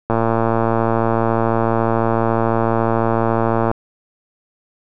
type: click train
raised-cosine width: 1 ms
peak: -3 dBFS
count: 413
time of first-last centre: 0.1-3.714 s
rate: 114 Hz
effects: none